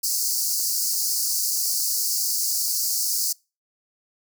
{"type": "high-pass noise", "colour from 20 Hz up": "pink", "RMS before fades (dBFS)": -24, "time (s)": [0.03, 3.33], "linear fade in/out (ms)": 10, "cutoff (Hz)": 4500, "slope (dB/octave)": 96, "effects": ["noise-tail reverb RT60 0.3 s tail -26 dB re dry"]}